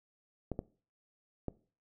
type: clicks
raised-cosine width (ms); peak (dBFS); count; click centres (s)
2; -22; 3; 0.517 / 0.591 / 1.483
effects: noise-tail reverb RT60 0.4 s tail -20 dB re dry